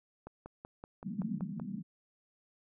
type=click train; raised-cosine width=1 ms; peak=-31 dBFS; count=8; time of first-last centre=0.27-1.598 s; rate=5.27 Hz
type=band-pass noise; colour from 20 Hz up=pink; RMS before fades=-38 dBFS; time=1.03-1.83 s; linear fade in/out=50 ms; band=170 to 220 Hz; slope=48 dB/octave
effects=none